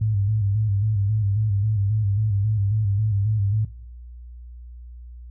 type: tone with vibrato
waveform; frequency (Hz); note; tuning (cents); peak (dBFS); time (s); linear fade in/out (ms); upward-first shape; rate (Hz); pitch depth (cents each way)
sine; 103.83; G#2; 0; -18; 0.01-3.65; 5; square; 3.7; 76
effects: noise-tail reverb RT60 0.8 s tail -24 dB re dry + added 60 Hz sine -37 dBFS peak until 5.3 s